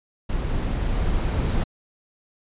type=noise with level ramp; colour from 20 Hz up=brown; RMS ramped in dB=-25 to -21 dBFS; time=0.29-1.64 s; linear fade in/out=10 ms; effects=resampled to 8000 Hz